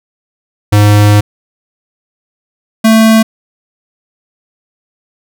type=tone pair in turn; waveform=square; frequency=103.83 / 222.1 Hz; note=G#2 / A3; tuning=0 / +16 cents; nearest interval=octave + minor second; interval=1316 cents; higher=second; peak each=-4 dBFS; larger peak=neither; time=0.72-1.21 / 2.84-3.23 s; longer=first; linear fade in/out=10 ms; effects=none